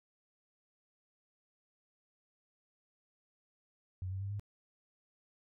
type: tone with pitch steps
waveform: sine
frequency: 92.5 / 95.65 / 98.91 / 102.28 Hz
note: F#2 / G2 / G2 / G#2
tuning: 0 / -42 / +16 / -26 cents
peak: -36 dBFS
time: 4.02-4.396 s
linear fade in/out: 0 ms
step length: 94 ms
effects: none